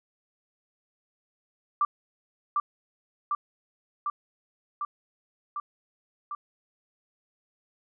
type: tone with echo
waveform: sine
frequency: 1174.7 Hz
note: D6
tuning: in tune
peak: -20 dBFS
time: 1.81-1.85 s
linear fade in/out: 2 ms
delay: 750 ms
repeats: 6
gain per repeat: -2 dB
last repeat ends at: 6.35 s
effects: none